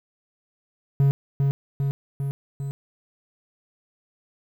triangle tone with echo, 138.59 Hz, C#3, in tune, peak -13 dBFS, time 1-1.11 s, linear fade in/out 0 ms, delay 400 ms, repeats 4, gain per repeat -3 dB, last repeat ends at 2.71 s, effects 9-bit

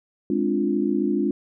sine chord, D half-diminished seventh, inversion second, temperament equal, 207.7 / 261.6 / 293.7 / 349.2 Hz, Ab3 / C4 / D4 / F4, 0 / 0 / 0 / 0 cents, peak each -25 / -27 / -24 / -25 dBFS, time 0.3-1.31 s, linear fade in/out 2 ms, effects none

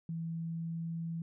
sine tone with pitch glide, 164.81 to 165.76 Hz, E3 to E3, 0 to +10 cents, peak -35 dBFS, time 0.09-1.22 s, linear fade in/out 2 ms, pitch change +10 cents, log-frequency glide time 0.22-0.87 s, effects none

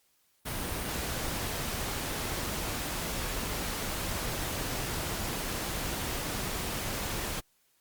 pink noise, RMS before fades -34 dBFS, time 0.45-7.41 s, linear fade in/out 20 ms, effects white hiss -70 dBFS RMS until 7.8 s + Opus 48 kbps

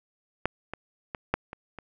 clicks, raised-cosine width 0.5 ms, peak -9 / -19 / -18 / -8 / -23 / -25 dBFS, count 6, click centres 0.456 / 0.736 / 1.148 / 1.34 / 1.531 / 1.787 s, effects none

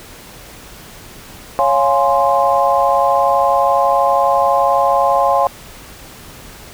sine chord, Db major seventh, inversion none, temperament equal, 554.4 / 698.5 / 830.6 / 1046.5 Hz, Db5 / F5 / Ab5 / C6, 0 / 0 / 0 / 0 cents, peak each -16 dBFS, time 1.59-5.47 s, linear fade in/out 0 ms, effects pink hiss -37 dBFS RMS until 6.73 s

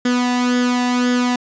sawtooth tone with flanger, 246.9 Hz, B3, in tune, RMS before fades -17 dBFS, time 0.05-1.36 s, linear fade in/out 5 ms, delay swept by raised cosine 0.59 to 1.1 ms, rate 1.9 Hz, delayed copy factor +0.65, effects resampled to 16000 Hz

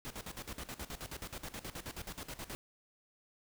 pink noise with tremolo, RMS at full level -43 dBFS, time 0.05-2.55 s, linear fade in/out 0 ms, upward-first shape square, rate 9.4 Hz, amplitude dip 80%, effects none

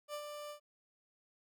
30% pulse tone with ADSR envelope, 591 Hz, D5, 11 cents sharp, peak -36 dBFS, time 0.08-0.6 s, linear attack 59 ms, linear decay 72 ms, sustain -5 dB, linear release 95 ms, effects none

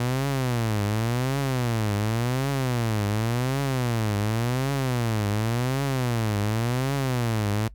sawtooth tone with vibrato, 119.3 Hz, A#2, 41 cents sharp, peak -19 dBFS, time 0-7.68 s, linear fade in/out 5 ms, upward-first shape triangle, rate 0.9 Hz, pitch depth 290 cents each way, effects noise-tail reverb RT60 0.1 s tail -20 dB re dry + added 50 Hz sine -42 dBFS peak until 7.74 s

